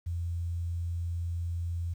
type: tone with quantisation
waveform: sine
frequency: 85.4 Hz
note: F2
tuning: 38 cents flat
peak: -30 dBFS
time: 0.06-1.94 s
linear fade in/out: 10 ms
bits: 10
effects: none